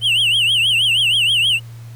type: tone with vibrato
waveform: triangle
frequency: 2960 Hz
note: F#7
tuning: in tune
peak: -11 dBFS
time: 0.01-1.6 s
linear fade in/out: 50 ms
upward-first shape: triangle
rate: 6.3 Hz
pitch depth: 210 cents each way
effects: added 116 Hz sine -32 dBFS peak until 1.95 s + pink hiss -48 dBFS RMS until 1.95 s

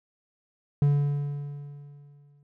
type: tone with exponential decay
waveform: triangle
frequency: 143.8 Hz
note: D3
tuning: 36 cents flat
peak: -15 dBFS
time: 0.82-2.43 s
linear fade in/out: 2 ms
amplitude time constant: 350 ms
effects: none

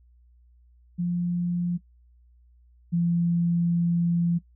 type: tone pair in turn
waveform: sine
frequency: 174.9 / 171.2 Hz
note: F3 / F3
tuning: +3 / -34 cents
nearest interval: unison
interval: 37 cents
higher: first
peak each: -23 / -20 dBFS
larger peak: second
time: 0.98-1.78 / 2.92-4.39 s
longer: second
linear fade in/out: 20 ms
effects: noise-tail reverb RT60 0.1 s tail -20 dB re dry + added 60 Hz sine -54 dBFS peak until 4.55 s

